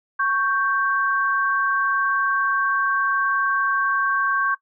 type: tone pair together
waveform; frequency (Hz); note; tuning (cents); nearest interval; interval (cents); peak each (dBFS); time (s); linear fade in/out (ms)
sine; 1108.7 / 1567.9; C#6 / G6; 0 / 0; tritone; 600; -21; 0.19-4.55; 10
effects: noise-tail reverb RT60 0.1 s tail -19 dB re dry